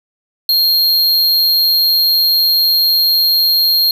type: tone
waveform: square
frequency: 4228 Hz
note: C8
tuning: 17 cents sharp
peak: -10 dBFS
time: 0.49-3.91 s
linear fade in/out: 2 ms
effects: none